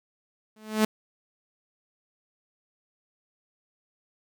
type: tone with exponential growth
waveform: sawtooth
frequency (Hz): 216.2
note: A3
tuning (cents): -30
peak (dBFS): -13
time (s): 0.56-0.85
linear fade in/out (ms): 5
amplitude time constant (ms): 63
effects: none